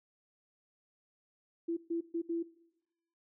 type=tone bursts at uneven times; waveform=sine; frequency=335.4 Hz; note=E4; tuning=30 cents sharp; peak=-31 dBFS; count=4; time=1.68-1.77 / 1.9-2.01 / 2.14-2.22 / 2.29-2.43 s; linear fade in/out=10 ms; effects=noise-tail reverb RT60 0.9 s tail -20 dB re dry